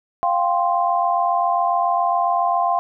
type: chord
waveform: sine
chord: F suspended second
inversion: none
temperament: just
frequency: 698.5 / 785.8 / 1047.7 Hz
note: F5 / G5 / C6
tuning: 0 / +4 / +2 cents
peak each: -19 / -22 / -21 dBFS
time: 0.23-2.79 s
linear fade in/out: 0 ms
effects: none